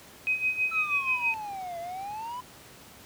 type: tone with tremolo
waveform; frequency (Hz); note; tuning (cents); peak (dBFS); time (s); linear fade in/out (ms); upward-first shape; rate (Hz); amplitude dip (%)
sine; 2520; D#7; +21; -22; 0.27-1.34; 0; sine; 6.2; 75
type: exponential two-way sweep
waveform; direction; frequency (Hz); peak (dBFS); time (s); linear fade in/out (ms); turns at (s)
triangle; down then up; 1333 to 671 to 1015; -32; 0.71-2.41; 10; 1.79
effects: pink hiss -50 dBFS RMS until 3.05 s + high-pass 80 Hz 12 dB/octave